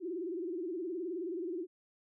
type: tone with vibrato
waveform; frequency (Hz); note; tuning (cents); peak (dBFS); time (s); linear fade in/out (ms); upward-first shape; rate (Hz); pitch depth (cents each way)
sine; 349.2; F4; 0; -35; 0-1.67; 50; sine; 19; 150
effects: none